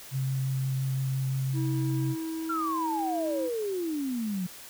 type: tone with vibrato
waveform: sine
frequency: 132.9 Hz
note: C3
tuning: 27 cents sharp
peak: -26 dBFS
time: 0.11-2.16 s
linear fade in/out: 50 ms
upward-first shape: sine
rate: 5.8 Hz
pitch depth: 10 cents each way
type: tone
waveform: triangle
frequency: 323 Hz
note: E4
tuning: 35 cents flat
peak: -29 dBFS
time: 1.53-3.5 s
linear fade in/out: 50 ms
type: exponential sweep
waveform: sine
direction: down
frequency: 1396.9 to 174.61 Hz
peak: -28 dBFS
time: 2.49-4.47 s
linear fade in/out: 10 ms
effects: white hiss -46 dBFS RMS until 4.69 s